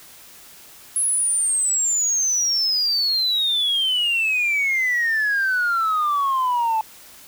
sine exponential sweep, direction down, 10850 to 869 Hz, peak -16 dBFS, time 0.96-6.81 s, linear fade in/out 2 ms, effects tanh soft clip ceiling -15 dBFS + white hiss -45 dBFS RMS until 7.27 s

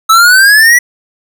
square exponential sweep, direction up, 1294 to 1968 Hz, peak -3 dBFS, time 0.09-0.79 s, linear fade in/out 10 ms, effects none

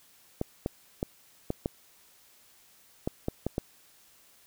clicks, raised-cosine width 2 ms, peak -15 dBFS, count 9, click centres 0.414 / 0.661 / 1.029 / 1.504 / 1.659 / 3.075 / 3.284 / 3.466 / 3.581 s, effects white hiss -60 dBFS RMS until 4.46 s

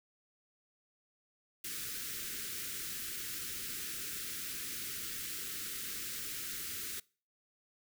white band-stop noise, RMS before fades -41 dBFS, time 1.64-7 s, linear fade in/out 5 ms, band 460 to 1300 Hz, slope 48 dB/octave, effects noise-tail reverb RT60 0.4 s tail -24 dB re dry

